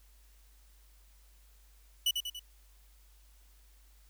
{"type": "tone with echo", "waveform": "40% pulse", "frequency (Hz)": 2960, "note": "F#7", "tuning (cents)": 0, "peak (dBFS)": -25, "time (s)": [2.06, 2.11], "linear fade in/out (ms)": 5, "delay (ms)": 95, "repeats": 3, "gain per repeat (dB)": -5, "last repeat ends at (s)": 2.395, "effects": ["added 50 Hz sine -58 dBFS peak until 4.09 s", "white hiss -67 dBFS RMS until 4.09 s"]}